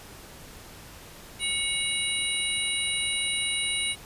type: tone cluster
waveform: sine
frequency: 2214 / 2863 / 3882 / 9210 Hz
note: C#7 / F7 / B7 / D9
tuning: -3 / +42 / -31 / -35 cents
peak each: -31 dBFS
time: 1.39-3.96 s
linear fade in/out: 50 ms
effects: pink hiss -46 dBFS RMS until 4.05 s + resampled to 32000 Hz